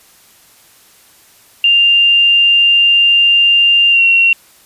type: tone with pitch glide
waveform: sine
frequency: 2794 to 2738 Hz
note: F7 to F7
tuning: 0 to -35 cents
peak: -6 dBFS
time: 1.64-4.33 s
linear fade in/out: 2 ms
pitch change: -35 cents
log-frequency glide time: 3.9-4.02 s
effects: white hiss -46 dBFS RMS until 4.65 s + resampled to 32000 Hz